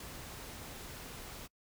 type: noise with ADSR envelope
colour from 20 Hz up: pink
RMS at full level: -43 dBFS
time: 0-1.48 s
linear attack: 5 ms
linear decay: 4 ms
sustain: -4 dB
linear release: 28 ms
effects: noise-tail reverb RT60 0.1 s tail -26 dB re dry